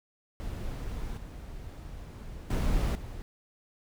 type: noise with level steps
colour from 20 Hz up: brown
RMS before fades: -36 / -42 / -27 / -40 dBFS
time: 0.4-3.22 s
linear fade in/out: 0 ms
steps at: 1.17 / 2.5 / 2.95 s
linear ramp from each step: 5 ms
effects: none